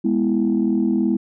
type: chord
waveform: sine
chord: E major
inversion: first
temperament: equal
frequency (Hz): 207.7 / 246.9 / 329.6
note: G#3 / B3 / E4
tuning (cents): 0 / 0 / 0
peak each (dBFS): -19 / -20 / -20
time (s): 0.04-1.17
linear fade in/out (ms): 10
effects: tanh soft clip ceiling -9 dBFS